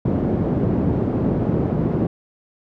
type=band-pass noise; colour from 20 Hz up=pink; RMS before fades=-20 dBFS; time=0.05-2.07 s; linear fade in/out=5 ms; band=120 to 360 Hz; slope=12 dB/octave; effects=none